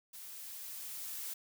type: noise with level ramp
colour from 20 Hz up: blue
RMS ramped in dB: -49 to -41 dBFS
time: 0.13-1.34 s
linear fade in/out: 10 ms
effects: none